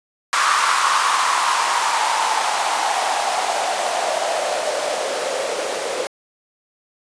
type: noise with band-pass filter sweep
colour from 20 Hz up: blue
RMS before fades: -20 dBFS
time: 0.33-6.07 s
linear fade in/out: 0 ms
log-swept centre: 1200 to 490 Hz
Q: 4.9
effects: resampled to 22050 Hz